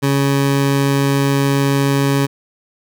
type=tone; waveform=20% pulse; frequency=139 Hz; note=C#3; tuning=5 cents sharp; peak=-8 dBFS; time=0.02-2.27 s; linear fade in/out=20 ms; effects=none